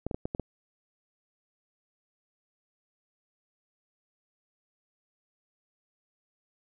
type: clicks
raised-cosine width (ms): 2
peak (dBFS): -18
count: 6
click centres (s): 0.066 / 0.112 / 0.145 / 0.255 / 0.349 / 0.397
effects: none